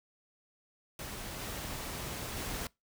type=noise with level steps; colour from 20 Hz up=pink; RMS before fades=-42 / -40 / -38 dBFS; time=0.99-2.67 s; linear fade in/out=2 ms; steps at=1.39 / 2.36 s; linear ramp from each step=10 ms; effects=noise-tail reverb RT60 0.2 s tail -23 dB re dry